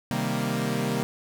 sawtooth chord, C minor seventh, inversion none, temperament equal, 130.81 / 155.56 / 196 / 233.1 Hz, C3 / Eb3 / G3 / Bb3, 0 / 0 / 0 / 0 cents, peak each -27 / -28 / -27 / -25 dBFS, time 0.11-1.03 s, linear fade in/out 0 ms, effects none

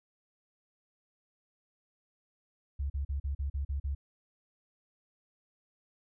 sine tone bursts, 69.9 Hz, C#2, 15 cents sharp, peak -30 dBFS, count 8, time 2.79-3.95 s, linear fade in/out 10 ms, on 110 ms, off 40 ms, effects none

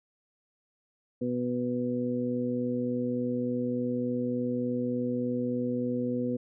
harmonic tone, 123.4 Hz, B2, 1 cent flat, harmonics 1 / 2 / 3 / 4, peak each -38 / -29 / -38 / -33 dBFS, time 1.21-6.37 s, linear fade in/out 10 ms, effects none

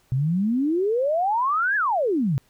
sine exponential two-way sweep, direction up then down, 123.47 to 1730 to 123.47 Hz, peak -19 dBFS, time 0.12-2.38 s, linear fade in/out 0 ms, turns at 1.76 s, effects pink hiss -62 dBFS RMS until 2.49 s

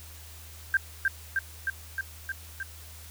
sine tone with echo, 1582 Hz, G6, 15 cents sharp, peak -19 dBFS, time 0.74-0.77 s, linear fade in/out 2 ms, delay 310 ms, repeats 6, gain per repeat -2 dB, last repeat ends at 2.63 s, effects added 79 Hz sine -46 dBFS peak until 3.1 s + white hiss -49 dBFS RMS until 3.1 s

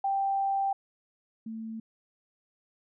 sine tone pair in turn, 785 / 223 Hz, G5 / A3, +2 / +23 cents, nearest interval octave + minor seventh, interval 2179 cents, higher first, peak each -25 / -35 dBFS, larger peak first, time 0.04-0.73 / 1.46-1.8 s, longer first, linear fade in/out 5 ms, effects none

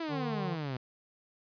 sawtooth exponential sweep, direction down, 338.3 to 123.47 Hz, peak -30 dBFS, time 0-0.77 s, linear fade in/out 5 ms
harmonic tone, 151.6 Hz, D#3, 45 cents flat, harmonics 1 / 3 / 5 / 7, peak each -36 / -41 / -43 / -44 dBFS, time 0.08-0.57 s, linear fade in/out 50 ms
effects resampled to 11025 Hz

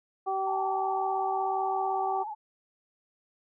harmonic tone, 385 Hz, G4, 31 cents flat, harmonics 1 / 2 / 3, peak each -34 / -28 / -36 dBFS, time 0.26-2.24 s, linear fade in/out 20 ms
sine tone with vibrato, 863 Hz, A5, 34 cents flat, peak -34 dBFS, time 0.46-2.35 s, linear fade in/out 20 ms, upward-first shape triangle, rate 16 Hz, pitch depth 93 cents each way
effects none

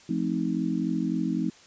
sine chord, F dominant seventh, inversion none, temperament just, 174.61 / 218.3 / 261.9 / 314.3 Hz, F3 / A3 / C4 / Eb4, 0 / -13 / +2 / +18 cents, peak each -30 dBFS, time 0.09-1.5 s, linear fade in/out 5 ms, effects white hiss -53 dBFS RMS until 1.66 s + resampled to 16000 Hz

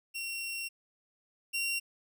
sawtooth tone pair in turn, 2735 / 2751 Hz, F7 / F7, -37 / -27 cents, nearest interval unison, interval 10 cents, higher second, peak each -32 / -27 dBFS, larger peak second, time 0.14-0.69 / 1.53-1.8 s, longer first, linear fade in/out 20 ms, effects none

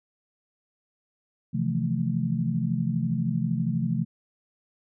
sine chord, F major seventh, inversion second, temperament equal with one note detuned, 130.81 / 162.08 / 174.61 / 220 Hz, C3 / E3 / F3 / A3, 0 / -29 / 0 / 0 cents, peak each -29 dBFS, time 1.53-4.05 s, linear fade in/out 20 ms, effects none

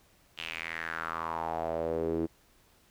sawtooth tone with band-pass filter sweep, 82 Hz, E2, 9 cents flat, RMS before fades -34 dBFS, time 0.37-2.27 s, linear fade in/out 20 ms, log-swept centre 3000 to 330 Hz, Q 4.4, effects pink hiss -64 dBFS RMS until 2.9 s

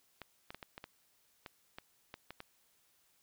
clicks, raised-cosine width 0.3 ms, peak -29 dBFS, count 11, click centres 0.217 / 0.505 / 0.546 / 0.628 / 0.779 / 0.841 / 1.462 / 1.785 / 2.141 / 2.306 / 2.404 s, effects white hiss -72 dBFS RMS until 3.22 s

